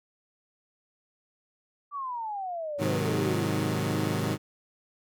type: exponential sweep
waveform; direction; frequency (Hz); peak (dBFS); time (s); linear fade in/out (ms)
sine; down; 1176 to 308.7; -31; 1.91-3.52; 50
type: chord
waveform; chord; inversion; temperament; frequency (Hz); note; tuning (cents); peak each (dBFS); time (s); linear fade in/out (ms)
20% pulse; Ab dominant seventh; none; equal with one note detuned; 104.55 / 130.81 / 155.56 / 185; Ab2 / C3 / Eb3 / Gb3; +12 / 0 / 0 / 0; -26 / -28 / -26 / -29; 2.78-4.38; 50
effects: none